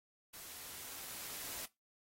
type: noise with level ramp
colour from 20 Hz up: white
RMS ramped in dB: -51 to -44 dBFS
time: 0.33-1.66 s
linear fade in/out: 10 ms
effects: noise-tail reverb RT60 0.2 s tail -19 dB re dry + AAC 48 kbps